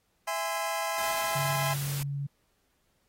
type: chord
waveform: sawtooth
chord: E augmented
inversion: none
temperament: just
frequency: 659.3 / 824.1 / 1030.1 Hz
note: E5 / G#5 / B#5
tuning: 0 / -14 / -27 cents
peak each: -30 dBFS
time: 0.27-1.74 s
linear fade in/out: 10 ms
type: noise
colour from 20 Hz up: white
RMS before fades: -38 dBFS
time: 0.98-2.03 s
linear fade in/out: 0 ms
type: tone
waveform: sine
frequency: 140.8 Hz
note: C#3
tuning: 27 cents sharp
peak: -30 dBFS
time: 1.35-2.27 s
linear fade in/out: 10 ms
effects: pink hiss -73 dBFS RMS until 3.08 s + AAC 48 kbps